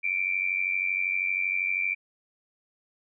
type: tone with amplitude modulation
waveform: sine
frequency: 2349 Hz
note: D7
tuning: in tune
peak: -21 dBFS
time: 0.03-1.95 s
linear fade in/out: 20 ms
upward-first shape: sine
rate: 92.7 Hz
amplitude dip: 80%
effects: none